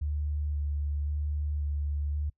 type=tone with vibrato; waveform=sine; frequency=73.42 Hz; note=D2; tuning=in tune; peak=-28 dBFS; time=0.01-2.3 s; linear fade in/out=10 ms; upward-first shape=square; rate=0.94 Hz; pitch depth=14 cents each way; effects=noise-tail reverb RT60 0.1 s tail -23 dB re dry